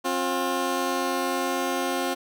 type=tone pair together; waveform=15% pulse; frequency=266.9 / 355.8 Hz; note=C4 / F4; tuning=+35 / +32 cents; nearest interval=perfect fourth; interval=497 cents; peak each=-21 dBFS; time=0.04-2.15 s; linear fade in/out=20 ms; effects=none